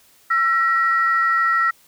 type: tone pair together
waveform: sine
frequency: 1343.5 / 1900 Hz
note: E6 / A#6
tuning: +33 / +33 cents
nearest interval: tritone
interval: 600 cents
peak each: -16 / -19 dBFS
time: 0.3-1.71 s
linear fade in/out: 10 ms
effects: tanh soft clip ceiling -7 dBFS + white hiss -54 dBFS RMS until 1.87 s